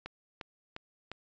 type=click train; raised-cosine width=0.3 ms; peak=-24 dBFS; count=4; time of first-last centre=0.06-1.116 s; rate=2.84 Hz; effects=resampled to 16000 Hz